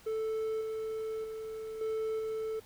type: tone with level steps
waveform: triangle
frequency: 440 Hz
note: A4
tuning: in tune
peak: -29 / -32 / -36 / -29 / -31 dBFS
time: 0.06-2.6 s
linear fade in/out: 10 ms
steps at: 0.61 / 1.24 / 1.81 / 2.19 s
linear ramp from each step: 2 ms
effects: pink hiss -58 dBFS RMS until 2.65 s